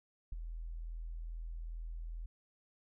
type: tone with ADSR envelope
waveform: sine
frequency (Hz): 41.2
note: E1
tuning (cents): 0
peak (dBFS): -34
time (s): 0.32-2.26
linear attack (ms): 6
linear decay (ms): 12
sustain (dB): -6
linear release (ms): 6
effects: none